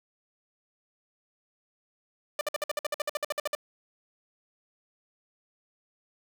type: tone bursts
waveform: sawtooth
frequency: 594 Hz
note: D5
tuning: 20 cents sharp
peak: -23 dBFS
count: 16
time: 2.39-3.551 s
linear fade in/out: 2 ms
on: 21 ms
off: 55 ms
effects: none